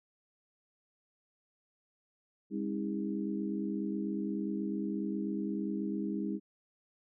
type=harmonic tone with a mistuned harmonic; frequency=67.5 Hz; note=C#2; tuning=45 cents flat; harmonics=3 / 4 / 5 / 6; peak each=-35 / -40 / -37 / -43 dBFS; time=2.5-6.4 s; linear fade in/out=50 ms; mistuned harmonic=5; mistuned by=-97 cents; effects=none